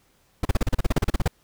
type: noise bursts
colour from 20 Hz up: brown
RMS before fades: -18 dBFS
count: 15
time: 0.43-1.279 s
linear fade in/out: 5 ms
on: 23 ms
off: 36 ms
effects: pink hiss -63 dBFS RMS until 1.43 s